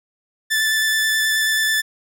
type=tone with vibrato; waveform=sawtooth; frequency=1755 Hz; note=A6; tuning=5 cents flat; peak=-13 dBFS; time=0.5-1.82 s; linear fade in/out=20 ms; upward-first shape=square; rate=9.3 Hz; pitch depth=9 cents each way; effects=none